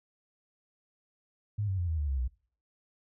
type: tone with pitch steps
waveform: sine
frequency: 104.2 / 95.55 / 87.62 / 80.35 / 73.68 / 67.57 / 61.96 Hz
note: G#2 / G2 / F2 / E2 / D2 / C#2 / B1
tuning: +6 / -44 / +6 / -44 / +6 / -44 / +6 cents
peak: -28 dBFS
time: 1.58-2.28 s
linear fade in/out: 10 ms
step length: 100 ms
effects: noise-tail reverb RT60 0.5 s tail -23 dB re dry